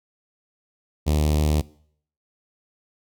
sawtooth tone with notch filter, 75.6 Hz, D#2, 49 cents flat, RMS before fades -20 dBFS, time 1.06-1.62 s, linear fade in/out 20 ms, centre 1500 Hz, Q 0.66, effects noise-tail reverb RT60 0.6 s tail -21 dB re dry

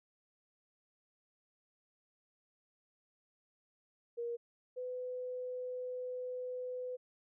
sine tone pair in turn, 472.3 / 502.1 Hz, A#4 / B4, +23 / +29 cents, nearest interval minor second, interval 106 cents, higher second, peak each -36 / -38 dBFS, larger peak first, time 4.17-4.37 / 4.76-6.97 s, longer second, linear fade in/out 20 ms, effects none

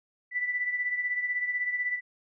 sine beating tone pair, 1975.5 / 1991.5 Hz, B6 / B6, 0 / +14 cents, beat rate 16 Hz, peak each -28 / -35 dBFS, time 0.31-2.01 s, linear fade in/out 50 ms, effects none

